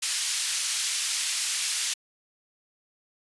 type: band-pass noise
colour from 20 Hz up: white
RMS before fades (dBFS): -28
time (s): 0.02-1.94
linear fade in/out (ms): 10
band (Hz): 2300 to 9200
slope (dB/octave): 12
effects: resampled to 24000 Hz